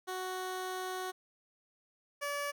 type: tone pair in turn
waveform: 15% pulse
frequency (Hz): 370.9 / 574.6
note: F#4 / D5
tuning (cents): +4 / -38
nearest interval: minor sixth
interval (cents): 758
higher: second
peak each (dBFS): -30 / -28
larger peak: second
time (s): 0.07-1.12 / 2.21-2.52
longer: first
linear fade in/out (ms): 20
effects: none